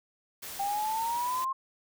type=noise; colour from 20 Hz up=white; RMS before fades=-41 dBFS; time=0.42-1.45 s; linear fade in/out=10 ms
type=exponential sweep; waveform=sine; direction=up; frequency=787 to 1075 Hz; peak=-28 dBFS; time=0.59-1.53 s; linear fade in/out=10 ms
effects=none